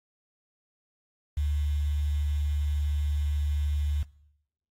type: tone with quantisation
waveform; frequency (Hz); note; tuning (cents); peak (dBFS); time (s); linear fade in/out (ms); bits
sine; 73.42; D2; 0; -24; 1.37-4.03; 5; 8
effects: noise-tail reverb RT60 0.8 s tail -21 dB re dry + AAC 48 kbps